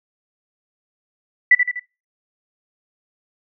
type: tone with echo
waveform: sine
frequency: 1975.5 Hz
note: B6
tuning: in tune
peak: -7 dBFS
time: 1.51-1.55 s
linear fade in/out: 5 ms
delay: 82 ms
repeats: 3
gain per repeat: -6 dB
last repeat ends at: 1.796 s
effects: noise-tail reverb RT60 0.3 s tail -21 dB re dry